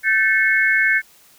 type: tone cluster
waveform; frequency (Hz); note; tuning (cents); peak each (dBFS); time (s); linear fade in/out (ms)
sine; 1541 / 1759 / 2184; G6 / A6 / C#7; -30 / -1 / -26; -18; 0.03-1.02; 50
effects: white hiss -51 dBFS RMS until 1.38 s